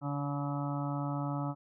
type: harmonic tone with a mistuned harmonic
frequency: 142.9 Hz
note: D3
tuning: 47 cents flat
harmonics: 1 / 2 / 4 / 5 / 6 / 7 / 8 / 9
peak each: -34 / -37 / -44 / -44 / -44 / -47 / -48 / -44 dBFS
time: 0.01-1.55 s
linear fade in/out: 50 ms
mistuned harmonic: 7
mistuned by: -23 cents
effects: none